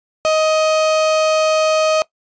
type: tone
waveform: 35% pulse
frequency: 627 Hz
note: D#5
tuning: 13 cents sharp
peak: -11 dBFS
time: 0.25-2.02 s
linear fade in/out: 0 ms
effects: noise-tail reverb RT60 0.1 s tail -20 dB re dry + resampled to 16000 Hz